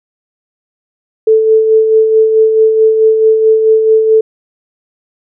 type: tone with tremolo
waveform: sine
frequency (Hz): 440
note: A4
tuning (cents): 0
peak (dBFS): -3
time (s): 1.27-4.21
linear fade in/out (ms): 5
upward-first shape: sine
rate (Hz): 4.6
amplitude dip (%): 45
effects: none